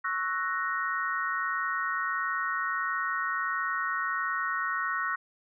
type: chord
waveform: sine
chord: F# dominant seventh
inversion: second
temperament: equal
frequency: 1108.7 / 1318.5 / 1480 / 1864.7 Hz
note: C#6 / E6 / F#6 / A#6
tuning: 0 / 0 / 0 / 0 cents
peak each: -33 / -34 / -33 / -33 dBFS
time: 0.04-5.16 s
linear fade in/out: 10 ms
effects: none